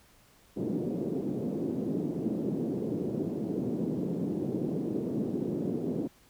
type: band-pass noise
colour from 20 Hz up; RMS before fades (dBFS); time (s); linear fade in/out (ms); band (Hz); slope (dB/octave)
white; -32; 0.56-6.08; 20; 150 to 370; 24
effects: pink hiss -61 dBFS RMS until 6.29 s